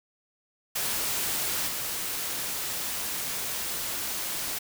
white noise with level steps, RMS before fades -29 / -32 dBFS, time 0.75-4.59 s, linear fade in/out 10 ms, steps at 1.67 s, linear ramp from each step 20 ms, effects none

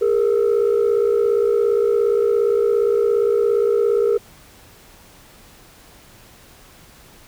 sine tone pair together, 408.9 / 466.2 Hz, G#4 / A#4, -27 / 0 cents, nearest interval major second, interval 227 cents, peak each -15 dBFS, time 0.01-4.18 s, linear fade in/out 10 ms, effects tanh soft clip ceiling -11 dBFS + pink hiss -47 dBFS RMS until 7.27 s

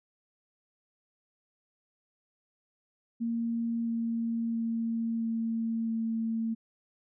sine tone with pitch steps, 231.5 / 230 / 228.6 / 227.1 / 225.7 Hz, A#3 / A#3 / A#3 / A#3 / A3, -12 / -23 / -34 / -45 / +44 cents, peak -28 dBFS, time 3.2-6.55 s, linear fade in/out 20 ms, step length 670 ms, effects none

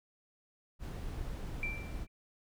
brown noise, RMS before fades -40 dBFS, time 0.79-2.07 s, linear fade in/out 50 ms
sine tone with exponential decay, 2349 Hz, D7, in tune, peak -32 dBFS, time 1.63-2.08 s, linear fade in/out 1 ms, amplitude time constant 96 ms
effects none

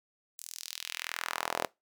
sawtooth tone with high-pass filter sweep, 41.43 Hz, E1, 9 cents sharp, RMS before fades -38 dBFS, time 0.38-1.66 s, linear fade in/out 0 ms, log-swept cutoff 8200 to 580 Hz, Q 1.5, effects noise-tail reverb RT60 0.2 s tail -21 dB re dry

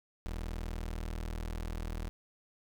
30% pulse tone, 40.29 Hz, E1, 39 cents flat, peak -33 dBFS, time 0.26-2.09 s, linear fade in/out 0 ms, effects 10-bit

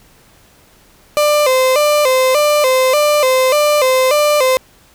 35% pulse tone with vibrato, 554.4 Hz, C#5, in tune, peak -8 dBFS, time 1.17-4.57 s, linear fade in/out 0 ms, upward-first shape square, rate 1.7 Hz, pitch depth 120 cents each way, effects pink hiss -48 dBFS RMS until 4.94 s

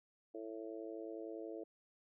harmonic tone, 110.7 Hz, A2, 11 cents sharp, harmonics 3 / 4 / 5 / 6, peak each -47 / -48 / -51 / -53 dBFS, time 0.34-1.64 s, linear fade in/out 10 ms, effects none

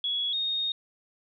sine tone pair in turn, 3361 / 3709 Hz, G#7 / A#7, +20 / -9 cents, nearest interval major second, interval 171 cents, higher second, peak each -26 dBFS, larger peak neither, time 0.04-0.33 / 0.33-0.72 s, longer second, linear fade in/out 2 ms, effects none

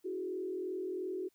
sine tone with frequency modulation, 370 Hz, F#4, in tune, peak -35 dBFS, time 0.04-1.29 s, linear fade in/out 20 ms, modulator 42.9 Hz, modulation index 0.87, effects white hiss -75 dBFS RMS until 1.34 s

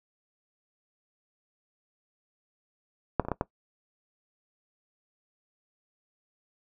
clicks, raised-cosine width 1 ms, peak -7 / -24 / -17 / -13 / -12 dBFS, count 5, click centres 3.197 / 3.25 / 3.285 / 3.317 / 3.411 s, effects noise-tail reverb RT60 0.1 s tail -18 dB re dry

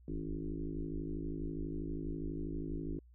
sine tone with frequency modulation, 160 Hz, D#3, 49 cents sharp, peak -36 dBFS, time 0.08-2.99 s, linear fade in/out 2 ms, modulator 52.3 Hz, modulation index 3.8, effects added 60 Hz sine -57 dBFS peak until 3.14 s

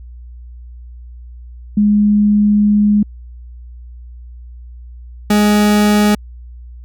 sine / 40% pulse tone pair in turn, 207.7 / 208.6 Hz, G#3 / G#3, 0 / +8 cents, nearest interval unison, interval 8 cents, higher second, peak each -8 dBFS, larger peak neither, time 1.77-3.03 / 5.3-6.15 s, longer first, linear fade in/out 5 ms, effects added 60 Hz sine -31 dBFS peak until 6.84 s

